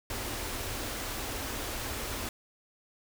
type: band-stop noise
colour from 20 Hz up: pink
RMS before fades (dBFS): -36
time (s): 0.1-2.29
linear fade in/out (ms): 2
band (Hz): 130 to 210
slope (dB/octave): 96
effects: none